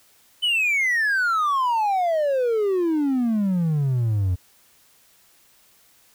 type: exponential sweep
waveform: triangle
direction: down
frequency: 3044 to 87.31 Hz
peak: -16 dBFS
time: 0.42-4.36 s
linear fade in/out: 20 ms
effects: tanh soft clip ceiling -12 dBFS + white hiss -57 dBFS RMS until 6.14 s